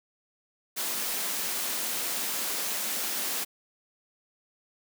white high-pass noise, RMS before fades -31 dBFS, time 0.76-3.45 s, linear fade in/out 20 ms, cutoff 170 Hz, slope 96 dB/octave, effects none

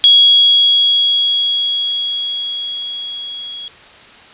sine tone with level ramp, 3322 Hz, G#7, in tune, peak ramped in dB -3 to -25 dBFS, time 0.04-3.68 s, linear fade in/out 0 ms, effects white hiss -40 dBFS RMS until 4.33 s + resampled to 8000 Hz

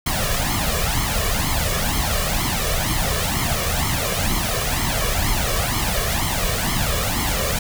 pink noise with flanger, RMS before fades -21 dBFS, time 0.06-7.59 s, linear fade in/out 5 ms, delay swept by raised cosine 0.94 to 1.76 ms, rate 2.1 Hz, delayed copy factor +0.75, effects none

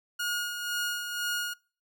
sawtooth tone with tremolo, 1435 Hz, F6, 47 cents sharp, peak -24 dBFS, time 0.19-1.54 s, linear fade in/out 10 ms, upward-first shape sine, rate 2 Hz, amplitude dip 50%, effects noise-tail reverb RT60 0.4 s tail -26 dB re dry

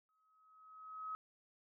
sine tone with exponential growth, 1275 Hz, D#6, 42 cents sharp, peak -39 dBFS, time 0.09-1.15 s, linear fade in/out 0 ms, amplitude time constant 230 ms, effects none

